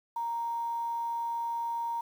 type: tone with quantisation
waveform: sine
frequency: 932.3 Hz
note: A#5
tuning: in tune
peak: -30 dBFS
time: 0.16-2.01 s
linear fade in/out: 5 ms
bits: 9
effects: none